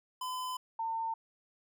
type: tone pair in turn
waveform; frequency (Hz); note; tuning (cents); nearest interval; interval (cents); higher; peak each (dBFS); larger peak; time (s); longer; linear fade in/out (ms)
square / sine; 1014 / 903.4; B5 / A5; +45 / +45; major second; 200; first; -36 / -32; second; 0.21-0.57 / 0.79-1.14; first; 5
effects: none